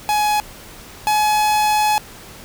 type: tone pair in turn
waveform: 45% pulse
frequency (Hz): 841 / 847.3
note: G#5 / G#5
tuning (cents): +22 / +34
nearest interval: unison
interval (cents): 12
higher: second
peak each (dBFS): -15 / -14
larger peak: second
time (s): 0.09-0.4 / 1.07-1.98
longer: second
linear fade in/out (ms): 0
effects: pink hiss -39 dBFS RMS until 2.44 s